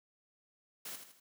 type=noise with echo; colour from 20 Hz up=white; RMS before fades=-44 dBFS; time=0.85-0.96 s; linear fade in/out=5 ms; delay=80 ms; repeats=3; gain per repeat=-7 dB; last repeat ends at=1.2 s; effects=high-pass 100 Hz 12 dB/octave